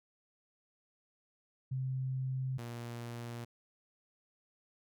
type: tone pair in turn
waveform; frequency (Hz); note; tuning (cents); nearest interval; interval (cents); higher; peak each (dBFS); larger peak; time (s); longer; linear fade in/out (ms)
sine / sawtooth; 130.81 / 118.44; C3 / A#2; 0 / +28; major second; 172; first; -33 / -37; first; 1.71-2.58 / 2.58-3.45; neither; 10
effects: none